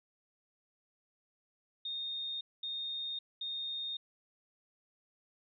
sine tone bursts, 3681 Hz, A#7, 23 cents flat, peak -36 dBFS, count 3, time 1.85-3.97 s, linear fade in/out 5 ms, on 560 ms, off 220 ms, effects none

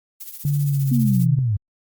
violet noise with tremolo, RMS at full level -32 dBFS, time 0.2-1.26 s, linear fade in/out 10 ms, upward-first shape triangle, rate 15 Hz, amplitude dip 80%
sine tone with pitch glide, 144.1 to 127.64 Hz, D3 to C3, -33 to -43 cents, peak -17 dBFS, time 0.45-1.39 s, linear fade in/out 2 ms, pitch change -210 cents, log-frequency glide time 0.63-1.15 s
sine linear sweep, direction down, 246.9 to 95 Hz, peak -17 dBFS, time 0.91-1.57 s, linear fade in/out 10 ms
effects Opus 48 kbps

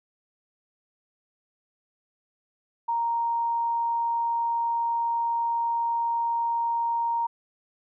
sine tone, 932 Hz, A#5, 1 cent flat, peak -23 dBFS, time 2.88-7.27 s, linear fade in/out 10 ms, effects none

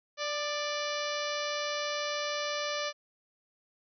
harmonic tone with a mistuned harmonic, 587.3 Hz, D5, in tune, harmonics 1 / 2 / 3 / 4 / 5 / 6 / 7 / 8 / 9 / 10, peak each -35 / -38 / -40 / -41 / -42 / -43 / -43 / -44 / -45 / -45 dBFS, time 0.17-2.93 s, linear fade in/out 50 ms, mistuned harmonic 2, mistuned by +26 cents, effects none

